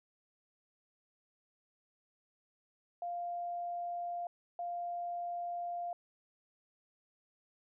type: tone bursts at uneven times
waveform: sine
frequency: 698 Hz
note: F5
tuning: 1 cent flat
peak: -36 dBFS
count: 2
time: 3.02-4.27 / 4.59-5.93 s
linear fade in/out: 2 ms
effects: none